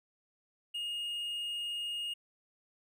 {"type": "tone", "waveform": "triangle", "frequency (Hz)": 2853, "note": "F7", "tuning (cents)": 36, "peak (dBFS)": -33, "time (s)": [0.74, 2.14], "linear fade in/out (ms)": 10, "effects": []}